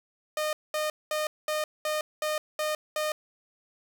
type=tone bursts; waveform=sawtooth; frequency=612 Hz; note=D#5; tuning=29 cents flat; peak=-23 dBFS; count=8; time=0.37-3.12 s; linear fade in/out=2 ms; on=160 ms; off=210 ms; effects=none